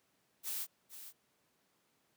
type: noise with echo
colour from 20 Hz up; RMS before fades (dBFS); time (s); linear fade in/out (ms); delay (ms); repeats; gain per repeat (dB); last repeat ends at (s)
blue; -39; 0.43-0.67; 50; 460; 1; -11; 1.13
effects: pink hiss -75 dBFS RMS until 2.16 s + high-pass 150 Hz 12 dB/octave